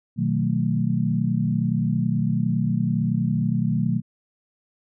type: chord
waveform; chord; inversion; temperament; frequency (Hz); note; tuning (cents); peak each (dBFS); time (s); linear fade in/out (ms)
sine; B dominant seventh; none; equal with one note detuned; 123.47 / 155.56 / 185 / 222.8; B2 / D#3 / F#3 / A3; 0 / 0 / 0 / +22; -25; 0.16-4.02; 50
effects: none